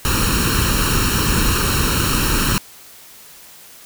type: noise with comb filter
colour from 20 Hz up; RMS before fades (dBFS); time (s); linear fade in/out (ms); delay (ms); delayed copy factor
pink; -17; 0.05-2.58; 0; 0.72; +0.8
effects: white hiss -42 dBFS RMS until 3.85 s